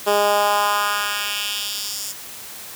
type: tone with high-pass filter sweep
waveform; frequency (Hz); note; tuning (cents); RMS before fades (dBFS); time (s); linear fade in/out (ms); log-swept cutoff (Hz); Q
10% pulse; 205.3; G#3; -20; -21; 0.06-2.13; 20; 430 to 6800; 1.7
effects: white hiss -36 dBFS RMS until 2.75 s + high-pass 60 Hz 12 dB/octave